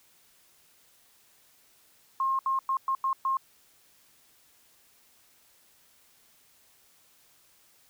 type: tone bursts at uneven times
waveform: sine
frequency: 1069 Hz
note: C6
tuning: 37 cents sharp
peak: -24 dBFS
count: 6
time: 2.2-2.39 / 2.46-2.59 / 2.69-2.77 / 2.88-2.95 / 3.04-3.13 / 3.25-3.37 s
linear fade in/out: 2 ms
effects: white hiss -62 dBFS RMS until 7.89 s